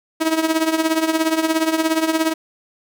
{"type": "tone with tremolo", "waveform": "sawtooth", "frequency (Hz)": 320.6, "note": "E4", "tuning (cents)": -48, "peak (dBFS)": -9, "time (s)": [0.2, 2.34], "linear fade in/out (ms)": 20, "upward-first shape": "triangle", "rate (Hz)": 17, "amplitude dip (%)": 80, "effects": []}